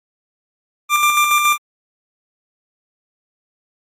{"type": "tone with tremolo", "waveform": "25% pulse", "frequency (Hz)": 1188, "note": "D6", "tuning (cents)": 20, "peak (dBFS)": -7, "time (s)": [0.89, 1.58], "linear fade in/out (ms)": 50, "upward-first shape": "square", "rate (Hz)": 7.1, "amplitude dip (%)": 40, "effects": ["AAC 48 kbps"]}